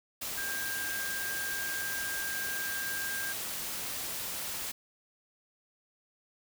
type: tone in noise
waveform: sine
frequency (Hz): 1598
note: G6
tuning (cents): +33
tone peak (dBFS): -35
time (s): 0.37-3.33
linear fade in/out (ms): 10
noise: white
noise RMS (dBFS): -37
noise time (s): 0.21-4.72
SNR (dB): -1
effects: none